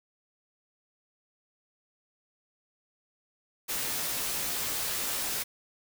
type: noise with comb filter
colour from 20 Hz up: white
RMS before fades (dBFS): -32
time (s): 3.68-5.44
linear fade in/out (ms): 20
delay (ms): 15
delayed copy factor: -0.55
effects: none